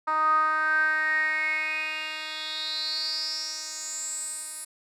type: tone with band-pass filter sweep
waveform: 10% pulse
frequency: 311.1 Hz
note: D#4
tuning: in tune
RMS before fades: -28 dBFS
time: 0.07-4.65 s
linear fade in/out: 10 ms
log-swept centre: 1100 to 9900 Hz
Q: 8.6
effects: none